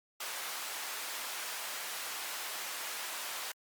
pink high-pass noise, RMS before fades -40 dBFS, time 0.2-3.52 s, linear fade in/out 5 ms, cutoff 920 Hz, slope 12 dB/octave, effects Opus 48 kbps

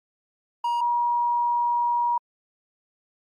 triangle / sine tone pair in turn, 950 / 955.5 Hz, A#5 / A#5, +33 / +43 cents, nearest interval unison, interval 10 cents, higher second, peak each -20 dBFS, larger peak neither, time 0.64-0.81 / 0.81-2.18 s, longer second, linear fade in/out 5 ms, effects AAC 64 kbps

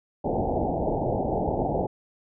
white low-pass noise, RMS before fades -26 dBFS, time 0.24-1.87 s, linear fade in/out 10 ms, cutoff 850 Hz, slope 96 dB/octave, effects none

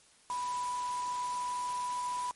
sine tone in noise, 987.8 Hz, B5, in tune, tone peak -32 dBFS, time 0.3-2.31 s, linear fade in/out 0 ms, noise white, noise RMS -45 dBFS, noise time 0.3-2.31 s, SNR +10 dB, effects white hiss -62 dBFS RMS until 2.35 s + MP3 48 kbps

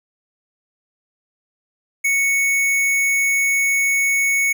square tone, 2217 Hz, C#7, in tune, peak -16 dBFS, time 2.04-4.53 s, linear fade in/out 10 ms, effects none

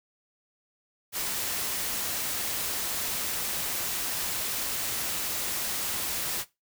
white noise, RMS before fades -31 dBFS, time 1.12-6.45 s, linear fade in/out 50 ms, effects noise-tail reverb RT60 0.2 s tail -17 dB re dry

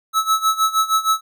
square tone with tremolo, 1300 Hz, E6, 24 cents flat, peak -13 dBFS, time 0.13-1.21 s, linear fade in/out 50 ms, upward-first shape sine, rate 6.4 Hz, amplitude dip 85%, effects none

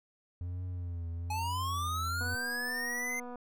triangle tone with vibrato, 87.31 Hz, F2, in tune, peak -33 dBFS, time 0.41-2.35 s, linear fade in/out 0 ms, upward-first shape triangle, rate 1.1 Hz, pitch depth 76 cents each way
square linear sweep, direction up, 837 to 2093 Hz, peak -34 dBFS, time 1.3-3.2 s, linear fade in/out 5 ms
click train, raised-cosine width 1 ms, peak -32 dBFS, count 282, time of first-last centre 2.21-3.357 s, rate 245 Hz
effects none

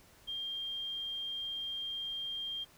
sine tone, 3199 Hz, G7, 34 cents sharp, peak -36 dBFS, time 0.27-2.65 s, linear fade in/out 20 ms, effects pink hiss -61 dBFS RMS until 2.77 s

